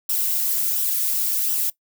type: noise with flanger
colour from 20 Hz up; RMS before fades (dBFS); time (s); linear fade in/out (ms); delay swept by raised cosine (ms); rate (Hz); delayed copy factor
violet; -22; 0.09-1.7; 5; 0.44 to 2.84; 1.4; -0.5
effects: noise-tail reverb RT60 0.1 s tail -20 dB re dry